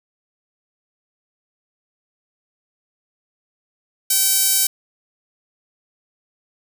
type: tone with high-pass filter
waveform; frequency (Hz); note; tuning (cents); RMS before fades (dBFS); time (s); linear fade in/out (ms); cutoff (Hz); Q
sawtooth; 770; G5; -31; -17; 4.1-4.67; 5; 7400; 0.78
effects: none